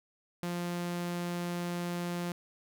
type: tone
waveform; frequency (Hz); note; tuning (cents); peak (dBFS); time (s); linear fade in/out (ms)
sawtooth; 174.61; F3; 0; -29; 0.43-2.32; 0
effects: none